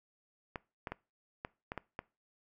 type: clicks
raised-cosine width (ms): 0.5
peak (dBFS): -23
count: 7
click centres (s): 0.558 / 0.872 / 0.92 / 1.449 / 1.719 / 1.777 / 1.991
effects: noise-tail reverb RT60 0.3 s tail -22 dB re dry